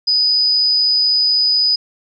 sine tone with amplitude modulation, 4978 Hz, D#8, in tune, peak -10 dBFS, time 0.07-1.76 s, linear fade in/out 10 ms, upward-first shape sine, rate 140 Hz, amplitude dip 30%, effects none

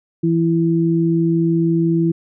sine tone pair together, 166 / 332 Hz, E3 / E4, +12 / +12 cents, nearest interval octave, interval 1200 cents, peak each -16 dBFS, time 0.23-2.12 s, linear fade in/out 10 ms, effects none

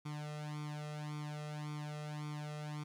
sawtooth tone with flanger, 150 Hz, D3, 37 cents sharp, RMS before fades -43 dBFS, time 0.05-2.84 s, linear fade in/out 10 ms, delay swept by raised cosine 0.87 to 1.56 ms, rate 1.8 Hz, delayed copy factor +0.95, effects low-pass 8000 Hz 12 dB/octave + 12-bit

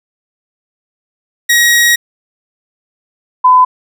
sawtooth / sine tone pair in turn, 1896 / 1009 Hz, A#6 / B5, +29 / +37 cents, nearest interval major seventh, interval 1092 cents, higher first, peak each -3 dBFS, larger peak neither, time 1.49-1.96 / 3.44-3.65 s, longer first, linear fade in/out 10 ms, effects none

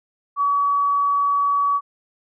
sine tone, 1136 Hz, C#6, 42 cents sharp, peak -16 dBFS, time 0.36-1.81 s, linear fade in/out 50 ms, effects none

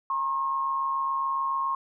sine tone pair together, 932 / 1079.1 Hz, A#5 / C#6, -1 / -47 cents, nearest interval minor third, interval 254 cents, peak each -35 / -25 dBFS, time 0.1-1.75 s, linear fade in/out 2 ms, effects none

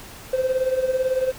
triangle tone with tremolo, 518 Hz, C5, 17 cents flat, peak -13 dBFS, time 0.33-1.32 s, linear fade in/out 5 ms, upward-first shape sine, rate 18 Hz, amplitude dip 75%, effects tanh soft clip ceiling -13 dBFS + pink hiss -41 dBFS RMS until 1.38 s

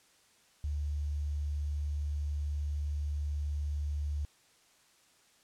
sine tone with quantisation, 73.42 Hz, D2, in tune, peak -31 dBFS, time 0.64-4.25 s, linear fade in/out 0 ms, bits 10, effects white hiss -65 dBFS RMS until 5.43 s + low-pass 9000 Hz 12 dB/octave

